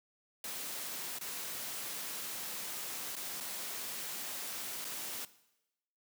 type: noise with dropouts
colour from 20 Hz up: white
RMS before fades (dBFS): -41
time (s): 0.44-5.25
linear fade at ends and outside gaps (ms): 2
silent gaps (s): 1.187-1.211 / 3.155-3.165 / 3.403-3.407 / 4.845-4.85
effects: noise-tail reverb RT60 0.9 s tail -17 dB re dry + high-pass 150 Hz 12 dB/octave